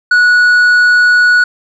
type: tone with tanh clipping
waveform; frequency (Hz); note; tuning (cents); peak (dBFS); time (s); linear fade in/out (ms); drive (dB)
sine; 1466; F#6; -16; -6; 0.11-1.44; 5; 5
effects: none